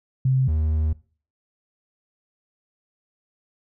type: tone pair in turn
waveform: sine / triangle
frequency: 131.2 / 77.8 Hz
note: C3 / D#2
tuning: +5 / 0 cents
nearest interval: major sixth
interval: 905 cents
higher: first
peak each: -16 / -17 dBFS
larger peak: first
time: 0.25-0.48 / 0.48-0.93 s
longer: second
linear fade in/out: 5 ms
effects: noise-tail reverb RT60 0.4 s tail -20 dB re dry